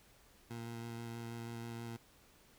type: tone with vibrato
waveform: 20% pulse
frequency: 116.54 Hz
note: A#2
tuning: in tune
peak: -38 dBFS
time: 0.5-1.97 s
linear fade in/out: 10 ms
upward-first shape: square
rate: 6.2 Hz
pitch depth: 10 cents each way
effects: pink hiss -65 dBFS RMS until 2.58 s